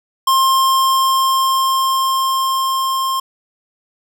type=tone with level ramp; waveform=square; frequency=1061 Hz; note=C6; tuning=24 cents sharp; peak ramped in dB=-11 to -17 dBFS; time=0.27-3.2 s; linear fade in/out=5 ms; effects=none